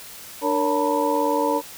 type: tone cluster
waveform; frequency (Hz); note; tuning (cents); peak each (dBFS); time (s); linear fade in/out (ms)
sine; 295.9 / 462.8 / 561 / 896 / 974; D4 / A#4 / C#5 / A5 / B5; +13 / -13 / +21 / +31 / -24; -25; 0.41-1.62; 50
effects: white hiss -40 dBFS RMS until 1.77 s